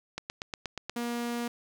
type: click train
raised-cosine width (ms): 0.2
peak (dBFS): -17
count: 7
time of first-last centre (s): 0.18-0.896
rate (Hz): 8.38
type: tone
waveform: sawtooth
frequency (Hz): 237.9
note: A#3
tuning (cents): +35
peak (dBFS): -27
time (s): 0.96-1.48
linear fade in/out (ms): 5
effects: none